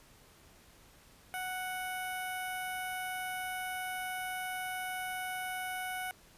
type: tone with notch filter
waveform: 10% pulse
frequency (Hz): 740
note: F#5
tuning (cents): 0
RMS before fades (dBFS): -38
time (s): 1.34-6.11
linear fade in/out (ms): 0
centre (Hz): 4300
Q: 0.57
effects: pink hiss -60 dBFS RMS until 6.37 s + resampled to 32000 Hz